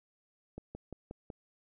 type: slowing click train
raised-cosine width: 2 ms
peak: -29 dBFS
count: 5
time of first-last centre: 0.58-1.302 s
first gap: 170 ms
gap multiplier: 1.04
effects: none